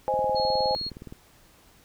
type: chord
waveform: sine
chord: Ab major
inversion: first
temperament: equal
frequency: 523.3 / 622.3 / 830.6 Hz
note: C5 / Eb5 / Ab5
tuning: 0 / 0 / 0 cents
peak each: -26 / -31 / -25 dBFS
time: 0.08-0.75 s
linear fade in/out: 0 ms
type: click train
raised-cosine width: 3 ms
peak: -27 dBFS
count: 20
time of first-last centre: 0.14-1.124 s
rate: 19.3 Hz
type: tone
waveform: sine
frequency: 4300 Hz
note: C8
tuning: 47 cents sharp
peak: -29 dBFS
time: 0.35-0.9 s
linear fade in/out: 20 ms
effects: pink hiss -57 dBFS RMS until 1.84 s